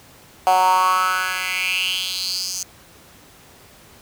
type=tone with high-pass filter sweep; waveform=10% pulse; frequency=185 Hz; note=F#3; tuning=in tune; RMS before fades=-20 dBFS; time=0.47-2.63 s; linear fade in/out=0 ms; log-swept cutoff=740 to 6100 Hz; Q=5.5; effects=pink hiss -47 dBFS RMS until 4.01 s + high-pass 60 Hz 12 dB/octave